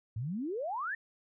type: exponential sweep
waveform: sine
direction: up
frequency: 102.1 to 1864.7 Hz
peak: -33 dBFS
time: 0.16-0.95 s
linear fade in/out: 5 ms
effects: none